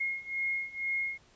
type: beating tone pair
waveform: sine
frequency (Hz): 2150 / 2152.1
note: C7 / C7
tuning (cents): +47 / +48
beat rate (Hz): 2.1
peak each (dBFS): -35 / -33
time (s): 0-1.18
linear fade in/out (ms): 10
effects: pink hiss -62 dBFS RMS until 1.35 s + resampled to 16000 Hz